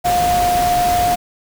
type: tone in noise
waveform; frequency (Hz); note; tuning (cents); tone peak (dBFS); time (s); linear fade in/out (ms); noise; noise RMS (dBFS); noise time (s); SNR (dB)
sine; 710; F5; +28; -13; 0.04-1.16; 20; pink; -23; 0.04-1.16; +7
effects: none